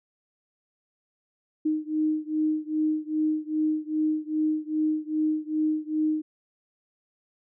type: beating tone pair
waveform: sine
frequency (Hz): 308.4 / 310.9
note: D#4 / D#4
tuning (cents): -15 / -1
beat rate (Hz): 2.5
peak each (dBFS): -26 / -27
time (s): 1.65-6.22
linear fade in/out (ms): 10
effects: none